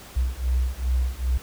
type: beating tone pair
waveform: sine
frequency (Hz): 61.74 / 64.24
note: B1 / C2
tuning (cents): 0 / -31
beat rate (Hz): 2.5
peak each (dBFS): -24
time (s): 0.16-1.38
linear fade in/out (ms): 10
effects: pink hiss -44 dBFS RMS until 1.42 s